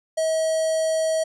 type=tone with notch filter; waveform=square; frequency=640 Hz; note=D#5; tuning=49 cents sharp; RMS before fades=-22 dBFS; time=0.17-1.24 s; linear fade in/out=10 ms; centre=2400 Hz; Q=0.62; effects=resampled to 24000 Hz